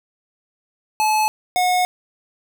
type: tone pair in turn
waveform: square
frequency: 861 / 726.9 Hz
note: A5 / F#5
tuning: -38 / -31 cents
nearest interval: minor third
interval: 293 cents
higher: first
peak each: -16 dBFS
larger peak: neither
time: 1-1.28 / 1.56-1.85 s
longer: second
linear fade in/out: 0 ms
effects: none